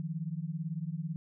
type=beating tone pair; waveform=sine; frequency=154.8 / 172.8 Hz; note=D#3 / F3; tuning=-9 / -18 cents; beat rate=18 Hz; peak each=-36 / -37 dBFS; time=0-1.16 s; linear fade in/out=0 ms; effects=none